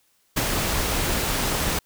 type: noise with ADSR envelope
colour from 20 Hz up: pink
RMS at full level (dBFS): -21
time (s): 0.36-1.79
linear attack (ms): 14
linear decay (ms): 34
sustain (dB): -3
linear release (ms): 4
effects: white hiss -65 dBFS RMS until 1.85 s